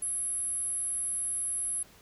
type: tone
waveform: sine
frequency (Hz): 10890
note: F9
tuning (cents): -45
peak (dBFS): -28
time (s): 0.02-1.83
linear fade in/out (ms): 5
effects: tanh soft clip ceiling -27 dBFS + pink hiss -57 dBFS RMS until 2.01 s